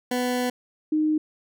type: tone pair in turn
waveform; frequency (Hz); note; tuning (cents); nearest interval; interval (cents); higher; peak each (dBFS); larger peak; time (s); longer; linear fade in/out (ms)
20% pulse / sine; 248.5 / 308.2; B3 / D#4; +11 / -16; major third; 373; second; -18 / -19; first; 0.11-0.5 / 0.92-1.18; first; 5
effects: none